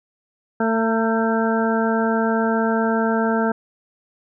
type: harmonic tone with a mistuned harmonic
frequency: 224.4 Hz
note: A3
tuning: 34 cents sharp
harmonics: 1 / 2 / 3 / 4 / 6 / 7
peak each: -20 / -23 / -25 / -26 / -28 / -28 dBFS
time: 0.6-3.52 s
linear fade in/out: 5 ms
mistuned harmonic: 4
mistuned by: +19 cents
effects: none